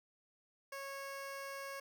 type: tone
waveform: 15% pulse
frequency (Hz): 550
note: C#5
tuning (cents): -14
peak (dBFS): -37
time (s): 0.72-1.8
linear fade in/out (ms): 5
effects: none